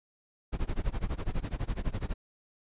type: noise with tremolo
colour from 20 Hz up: brown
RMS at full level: -28 dBFS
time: 0.52-2.14 s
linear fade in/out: 20 ms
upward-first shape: sine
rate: 12 Hz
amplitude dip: 95%
effects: resampled to 8000 Hz